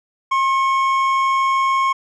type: tone pair together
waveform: triangle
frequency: 1070.1 / 2217 Hz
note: C6 / C#7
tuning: +39 / 0 cents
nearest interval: octave + minor second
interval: 1261 cents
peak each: -13 / -23 dBFS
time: 0.31-1.93 s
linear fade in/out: 10 ms
effects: resampled to 24000 Hz